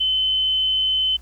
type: tone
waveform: sine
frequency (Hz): 3051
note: G7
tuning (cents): -48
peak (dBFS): -17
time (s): 0-1.17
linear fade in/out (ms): 10
effects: added 60 Hz sine -41 dBFS peak until 1.21 s + pink hiss -55 dBFS RMS until 1.21 s